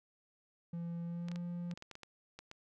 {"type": "tone with pitch glide", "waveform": "triangle", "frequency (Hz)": [170, 174.07], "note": ["F3", "F3"], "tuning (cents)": [-46, -5], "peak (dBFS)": -36, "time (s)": [0.73, 1.74], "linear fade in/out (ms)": 5, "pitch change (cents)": 41, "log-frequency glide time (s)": [1.04, 1.37]}
{"type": "clicks", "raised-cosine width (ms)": 0.2, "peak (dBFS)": -31, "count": 11, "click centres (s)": [1.285, 1.316, 1.359, 1.713, 1.775, 1.824, 1.913, 1.954, 2.033, 2.39, 2.514]}
{"effects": []}